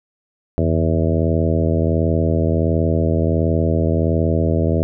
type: harmonic tone with a mistuned harmonic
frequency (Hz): 81.4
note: E2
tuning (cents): -21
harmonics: 1 / 2 / 3 / 4 / 5 / 6 / 7 / 8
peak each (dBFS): -18 / -21 / -23 / -24 / -25 / -26 / -26 / -27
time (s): 0.58-4.83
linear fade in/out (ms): 0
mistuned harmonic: 1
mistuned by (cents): +130
effects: none